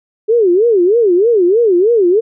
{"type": "tone with vibrato", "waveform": "sine", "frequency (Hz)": 407.1, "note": "G#4", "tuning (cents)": -35, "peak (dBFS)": -7, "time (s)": [0.28, 2.21], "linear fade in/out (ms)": 20, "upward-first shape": "sine", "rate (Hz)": 3.2, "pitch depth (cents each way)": 280, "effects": []}